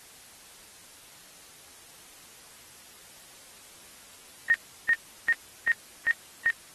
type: tone bursts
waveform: sine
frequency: 1853 Hz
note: A#6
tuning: 11 cents flat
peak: -19 dBFS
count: 6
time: 4.5-6.502 s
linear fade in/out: 0 ms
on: 42 ms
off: 350 ms
effects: white hiss -51 dBFS RMS until 6.74 s + AAC 32 kbps